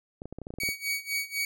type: clicks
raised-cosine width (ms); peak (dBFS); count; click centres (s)
2; -25; 11; 0.219 / 0.256 / 0.326 / 0.386 / 0.417 / 0.469 / 0.505 / 0.539 / 0.586 / 0.635 / 0.689
type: tone with tremolo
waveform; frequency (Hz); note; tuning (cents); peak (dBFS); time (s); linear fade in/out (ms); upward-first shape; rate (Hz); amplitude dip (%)
sawtooth; 2254; C#7; +28; -23; 0.6-1.45; 2; sine; 4; 90
effects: none